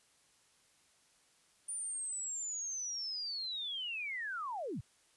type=linear sweep; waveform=sine; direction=down; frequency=9397 to 78.4 Hz; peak=-37 dBFS; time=1.68-4.81 s; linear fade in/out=10 ms; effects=white hiss -69 dBFS RMS until 5.16 s + resampled to 24000 Hz